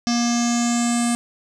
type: tone with low-pass filter sweep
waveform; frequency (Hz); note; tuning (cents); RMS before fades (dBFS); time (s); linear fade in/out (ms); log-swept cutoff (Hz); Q
square; 237.4; A#3; +32; -20; 0.07-1.15; 0; 5600 to 8700; 7.2
effects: none